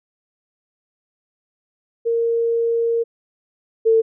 sine tone pair in turn, 463.2 / 449 Hz, A#4 / A4, -11 / +35 cents, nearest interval minor second, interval 54 cents, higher first, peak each -16 / -11 dBFS, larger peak second, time 2.05-3.04 / 3.85-4.02 s, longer first, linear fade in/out 20 ms, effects none

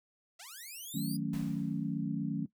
5% pulse linear sweep, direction up, 622.3 to 4958 Hz, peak -35 dBFS, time 0.39-1.17 s, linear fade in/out 10 ms
sine chord, D# half-diminished seventh, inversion none, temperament equal with one note detuned, 156.74 / 185 / 220 / 277.2 Hz, D#3 / F#3 / A3 / C#4, +13 / 0 / 0 / 0 cents, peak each -37 dBFS, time 0.94-2.46 s, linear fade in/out 10 ms
pink noise with exponential decay, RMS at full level -47 dBFS, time 1.33-2.07 s, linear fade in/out 5 ms, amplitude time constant 160 ms
effects noise-tail reverb RT60 0.1 s tail -18 dB re dry

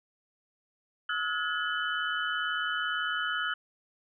sine tone cluster, 1287 / 1445 / 1687 / 3006 Hz, E6 / F#6 / G#6 / F#7, -42 / -41 / +27 / +27 cents, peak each -35 / -31 / -37 / -36 dBFS, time 1.09-3.54 s, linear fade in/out 5 ms, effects none

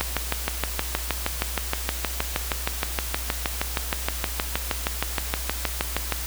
click train, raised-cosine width 0.3 ms, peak -6 dBFS, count 40, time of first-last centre 0.01-6.123 s, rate 6.38 Hz, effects added 60 Hz sine -31 dBFS peak until 6.26 s + white hiss -33 dBFS RMS until 6.26 s

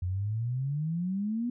sine exponential sweep, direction up, 87.31 to 246.9 Hz, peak -28 dBFS, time 0.02-1.5 s, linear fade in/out 5 ms, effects none

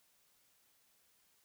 silence, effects white hiss -72 dBFS RMS until 1.44 s

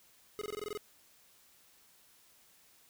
square tone bursts, 420 Hz, G#4, 19 cents sharp, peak -37 dBFS, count 9, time 0.39-0.774 s, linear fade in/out 0 ms, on 24 ms, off 21 ms, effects white hiss -64 dBFS RMS until 2.89 s

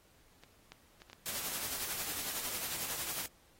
clicks, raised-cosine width 0.2 ms, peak -36 / -29 / -34 / -35 / -30 / -27 / -37 dBFS, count 7, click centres 0.436 / 0.72 / 1.019 / 1.099 / 1.131 / 1.519 / 2.02 s
white noise with tremolo, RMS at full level -37 dBFS, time 1.26-3.26 s, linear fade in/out 0 ms, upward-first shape sine, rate 11 Hz, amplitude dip 40%
effects pink hiss -66 dBFS RMS until 3.59 s + AAC 48 kbps

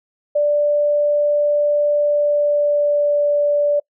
sine tone with pitch glide, 587.3 to 583.2 Hz, D5 to D5, 0 to -12 cents, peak -13 dBFS, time 0.35-3.8 s, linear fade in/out 10 ms, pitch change -12 cents, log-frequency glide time 1.97-3.28 s, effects noise-tail reverb RT60 0.1 s tail -26 dB re dry

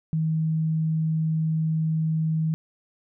sine tone, 159 Hz, D#3, 38 cents sharp, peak -21 dBFS, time 0.13-2.54 s, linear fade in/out 0 ms, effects none

